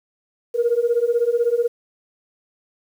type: beating tone pair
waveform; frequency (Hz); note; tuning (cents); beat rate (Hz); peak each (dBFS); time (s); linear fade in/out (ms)
sine; 464.6 / 480.6; A#4 / B4; -6 / -47; 16; -19 / -18; 0.54-1.68; 20
effects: tanh soft clip ceiling -9 dBFS + 8-bit